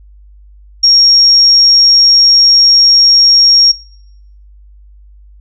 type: tone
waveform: sine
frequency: 5570 Hz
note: F8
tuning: 5 cents flat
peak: -3 dBFS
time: 0.83-3.72 s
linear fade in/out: 10 ms
effects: noise-tail reverb RT60 0.8 s tail -26 dB re dry + added 50 Hz sine -36 dBFS peak until 5.4 s